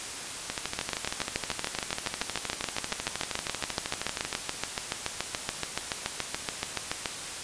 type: two click trains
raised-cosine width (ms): 0.2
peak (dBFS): -10 / -12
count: 45 / 50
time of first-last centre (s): 0.79-7.058 / 0.5-4.328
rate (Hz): 7.02 / 12.8
effects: white hiss -37 dBFS RMS until 7.43 s + resampled to 22050 Hz